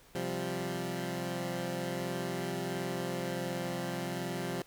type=chord; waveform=15% pulse; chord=C suspended fourth; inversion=none; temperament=equal; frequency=130.81 / 174.61 / 196 Hz; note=C3 / F3 / G3; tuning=0 / 0 / 0 cents; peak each=-33 / -30 / -34 dBFS; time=0.15-4.62 s; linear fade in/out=2 ms; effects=pink hiss -60 dBFS RMS until 4.66 s